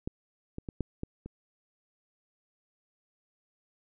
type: clicks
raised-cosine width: 3 ms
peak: -20 / -24 / -24 / -17 / -21 / -28 dBFS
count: 6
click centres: 0.075 / 0.584 / 0.688 / 0.807 / 1.034 / 1.26 s
effects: none